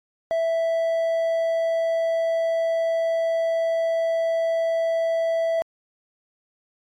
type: tone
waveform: triangle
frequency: 659.3 Hz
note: E5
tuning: in tune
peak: -18 dBFS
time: 0.31-5.62 s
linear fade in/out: 0 ms
effects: AAC 64 kbps